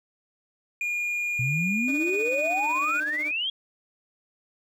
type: tone with pitch glide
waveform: triangle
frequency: 2427 to 2464 Hz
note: D#7 to D#7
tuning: -44 to -17 cents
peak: -24 dBFS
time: 0.81-3 s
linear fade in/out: 2 ms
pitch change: +27 cents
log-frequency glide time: 1.79-2.08 s
type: exponential sweep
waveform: sine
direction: up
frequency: 119 to 3322 Hz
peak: -25 dBFS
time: 1.39-3.5 s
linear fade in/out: 5 ms
type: tone with tremolo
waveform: 30% pulse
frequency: 302 Hz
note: D4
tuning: 48 cents sharp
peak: -33 dBFS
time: 1.88-3.31 s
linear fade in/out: 0 ms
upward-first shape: sine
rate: 16 Hz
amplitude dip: 65%
effects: none